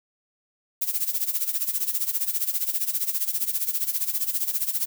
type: noise with tremolo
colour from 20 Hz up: violet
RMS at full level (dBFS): -23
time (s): 0.81-4.86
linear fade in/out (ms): 10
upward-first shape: sine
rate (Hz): 15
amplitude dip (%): 80
effects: none